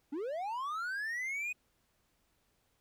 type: linear sweep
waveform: triangle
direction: up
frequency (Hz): 264.3 to 2515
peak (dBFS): -33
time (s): 0.12-1.53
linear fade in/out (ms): 10
effects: pink hiss -75 dBFS RMS until 2.8 s